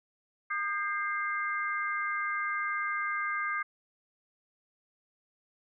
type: tone cluster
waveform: sine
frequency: 1216 / 1595 / 2095 Hz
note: D#6 / G6 / C7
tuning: -40 / +30 / +2 cents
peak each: -33 / -34 / -35 dBFS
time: 0.5-3.63 s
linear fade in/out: 10 ms
effects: none